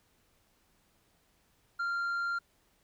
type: tone with tanh clipping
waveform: triangle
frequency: 1389 Hz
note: F6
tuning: 10 cents flat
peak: -31 dBFS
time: 1.79-2.39 s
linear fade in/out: 10 ms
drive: 8 dB
effects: pink hiss -70 dBFS RMS until 2.83 s